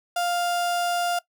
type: tone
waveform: 35% pulse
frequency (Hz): 700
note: F5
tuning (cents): +4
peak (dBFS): -21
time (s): 0.16-1.19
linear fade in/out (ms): 5
effects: noise-tail reverb RT60 0.1 s tail -19 dB re dry